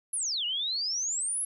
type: exponential two-way sweep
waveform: sine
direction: down then up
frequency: 11175 to 2818 to 11175 Hz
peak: -28 dBFS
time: 0.13-1.45 s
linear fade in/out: 5 ms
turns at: 0.45 s
effects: none